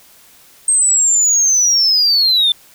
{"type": "linear sweep", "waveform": "sine", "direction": "down", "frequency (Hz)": [8440, 3520], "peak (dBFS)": -8, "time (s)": [0.68, 2.52], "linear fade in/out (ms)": 2, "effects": ["tanh soft clip ceiling -7 dBFS", "white hiss -46 dBFS RMS until 2.74 s"]}